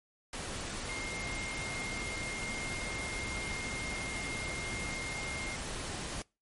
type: tone in noise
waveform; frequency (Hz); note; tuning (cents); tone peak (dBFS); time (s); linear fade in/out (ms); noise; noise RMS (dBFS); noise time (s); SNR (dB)
sine; 2124; C7; +25; -39; 0.89-5.56; 2; pink; -39; 0.33-6.22; -3
effects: noise-tail reverb RT60 0.3 s tail -26 dB re dry + MP3 48 kbps